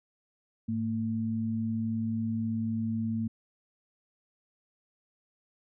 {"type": "tone pair together", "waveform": "sine", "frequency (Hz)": [106.6, 225.1], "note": ["G#2", "A3"], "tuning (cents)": [46, 40], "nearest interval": "octave + minor second", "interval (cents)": 1294, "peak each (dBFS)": [-34, -29], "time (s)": [0.68, 3.28], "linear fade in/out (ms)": 10, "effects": []}